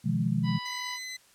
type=chord; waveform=sine; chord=F half-diminished seventh; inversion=second; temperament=just; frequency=125.72 / 157.15 / 174.61 / 209.5 Hz; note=Cb3 / Eb3 / F3 / Ab3; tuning=+31 / +18 / 0 / +15 cents; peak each=-30 dBFS; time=0.04-0.59 s; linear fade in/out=20 ms
type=harmonic tone; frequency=990 Hz; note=B5; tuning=4 cents sharp; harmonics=1 / 2 / 3 / 4 / 5; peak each=-38 / -41 / -43 / -44 / -45 dBFS; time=0.43-0.99 s; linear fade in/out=50 ms
type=tone; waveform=20% pulse; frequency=2024 Hz; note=B6; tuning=42 cents sharp; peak=-31 dBFS; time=0.65-1.17 s; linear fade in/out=10 ms
effects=white hiss -60 dBFS RMS until 1.34 s + low-pass 11000 Hz 12 dB/octave